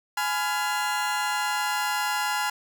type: chord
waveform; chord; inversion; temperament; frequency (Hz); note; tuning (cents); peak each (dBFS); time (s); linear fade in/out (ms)
30% pulse; F diminished; first; just; 838.1 / 1005.8 / 1396.9; Ab5 / Cb6 / F6; +16 / +31 / 0; -25 / -28 / -27; 0.17-2.5; 5
effects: none